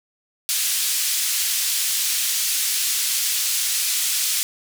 white band-pass noise, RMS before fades -22 dBFS, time 0.49-4.43 s, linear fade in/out 0 ms, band 2800 to 12000 Hz, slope 12 dB/octave, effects none

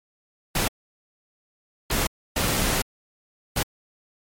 pink noise bursts at uneven times, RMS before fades -23 dBFS, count 4, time 0.55-0.68 / 1.9-2.07 / 2.36-2.82 / 3.56-3.63 s, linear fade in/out 5 ms, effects MP3 64 kbps

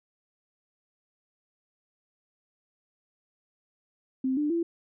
sine tone with pitch steps, 261.6 / 297 / 337.3 Hz, C4 / D4 / E4, 0 / +20 / +40 cents, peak -24 dBFS, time 4.24-4.63 s, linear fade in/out 5 ms, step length 130 ms, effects none

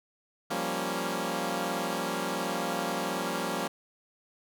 10% pulse chord, G half-diminished seventh, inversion third, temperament equal, 174.61 / 196 / 233.1 / 277.2 Hz, F3 / G3 / Bb3 / Db4, 0 / 0 / 0 / 0 cents, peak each -27 dBFS, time 0.5-3.68 s, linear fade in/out 10 ms, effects none

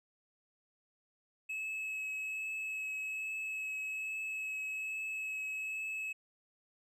triangle tone with vibrato, 2581 Hz, E7, 37 cents flat, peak -35 dBFS, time 1.49-6.13 s, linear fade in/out 10 ms, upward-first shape triangle, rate 1.2 Hz, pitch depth 12 cents each way, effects none

